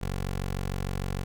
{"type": "tone", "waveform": "15% pulse", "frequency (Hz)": 46.62, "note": "F#1", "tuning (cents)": 14, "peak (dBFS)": -23, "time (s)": [0.01, 1.24], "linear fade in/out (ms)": 10, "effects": []}